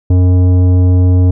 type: tone with tanh clipping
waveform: sine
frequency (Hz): 90.7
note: F#2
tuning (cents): -34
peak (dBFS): -7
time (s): 0.1-1.31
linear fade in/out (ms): 5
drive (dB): 12
effects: none